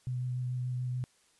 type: tone with vibrato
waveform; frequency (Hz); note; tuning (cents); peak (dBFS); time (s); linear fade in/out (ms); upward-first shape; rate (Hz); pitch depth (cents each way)
sine; 125.4; B2; +27; -31; 0.07-1.04; 0; sine; 6.9; 13
effects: white hiss -67 dBFS RMS until 1.39 s + resampled to 24000 Hz